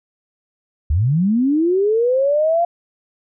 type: linear sweep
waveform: sine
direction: up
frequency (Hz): 65.41 to 698.5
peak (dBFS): -13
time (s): 0.9-2.65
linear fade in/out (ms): 5
effects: none